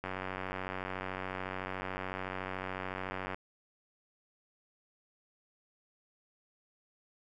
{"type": "click train", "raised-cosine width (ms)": 0.5, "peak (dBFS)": -22, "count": 311, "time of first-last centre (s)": [0.04, 3.345], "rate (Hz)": 93.8, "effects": []}